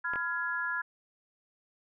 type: chord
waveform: sine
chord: F diminished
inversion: second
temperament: just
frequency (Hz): 1005.8 / 1396.9 / 1676.3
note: Cb6 / F6 / Ab6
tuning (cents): +31 / 0 / +16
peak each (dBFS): -38 / -34 / -33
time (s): 0.04-0.82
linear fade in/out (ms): 10
type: clicks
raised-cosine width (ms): 0.5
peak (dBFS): -23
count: 2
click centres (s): 0.136 / 0.158
effects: none